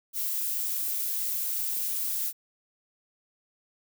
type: noise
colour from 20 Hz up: violet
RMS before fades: -30 dBFS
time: 0.13-2.33 s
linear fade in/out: 50 ms
effects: none